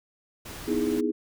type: noise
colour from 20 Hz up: pink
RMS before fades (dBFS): -40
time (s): 0.45-1.01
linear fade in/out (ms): 10
type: chord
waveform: sine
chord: E major seventh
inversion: second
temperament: equal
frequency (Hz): 246.9 / 311.1 / 329.6 / 415.3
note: B3 / D#4 / E4 / G#4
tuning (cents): 0 / 0 / 0 / 0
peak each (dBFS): -29 / -28 / -30 / -28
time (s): 0.67-1.12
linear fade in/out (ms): 20
effects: none